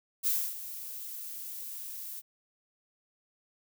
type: noise with ADSR envelope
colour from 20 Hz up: violet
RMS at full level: -27 dBFS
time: 0.23-2.22 s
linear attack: 36 ms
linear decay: 270 ms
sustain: -14 dB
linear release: 36 ms
effects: none